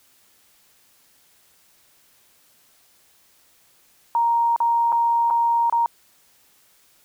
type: tone with dropouts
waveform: sine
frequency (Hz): 934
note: A#5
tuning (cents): +3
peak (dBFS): -16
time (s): 4.15-5.86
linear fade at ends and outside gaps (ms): 1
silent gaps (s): 4.562-4.603 / 4.921-4.926 / 5.302-5.308 / 5.698-5.725
effects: white hiss -58 dBFS RMS until 7.04 s